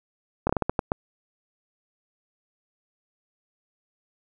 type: slowing click train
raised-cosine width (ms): 1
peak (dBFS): -8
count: 8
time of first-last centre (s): 0.47-0.919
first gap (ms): 24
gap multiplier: 1.32
effects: none

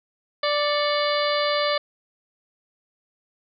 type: harmonic tone with a mistuned harmonic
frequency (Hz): 587.3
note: D5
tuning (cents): 0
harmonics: 1 / 2 / 3 / 4 / 5 / 6 / 7 / 8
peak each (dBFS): -23 / -26 / -31 / -32 / -33 / -31 / -32 / -33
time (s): 0.43-1.78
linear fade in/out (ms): 5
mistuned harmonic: 4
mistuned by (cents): -100
effects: none

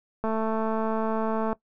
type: click train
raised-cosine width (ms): 1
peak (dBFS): -15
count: 286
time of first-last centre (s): 0.24-1.53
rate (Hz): 221
effects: noise-tail reverb RT60 0.1 s tail -20 dB re dry

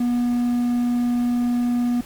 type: tone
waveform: triangle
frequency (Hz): 242.2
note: B3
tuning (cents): -34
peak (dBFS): -16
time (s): 0-2.01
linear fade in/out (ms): 5
effects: pink hiss -43 dBFS RMS until 2.05 s + Opus 48 kbps

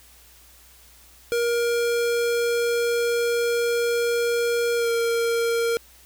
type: tone with pitch glide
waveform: square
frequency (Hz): 472.1 to 464.8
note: A#4 to A#4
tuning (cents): +22 to -5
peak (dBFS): -21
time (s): 1.32-5.77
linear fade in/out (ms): 0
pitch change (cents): -27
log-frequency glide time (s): 4.76-4.89
effects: added 60 Hz sine -55 dBFS peak until 6.05 s + white hiss -52 dBFS RMS until 6.05 s

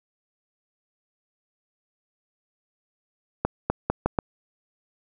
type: accelerating click train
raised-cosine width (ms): 1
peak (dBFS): -7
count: 5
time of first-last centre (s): 3.45-4.188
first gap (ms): 250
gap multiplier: 0.8
effects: none

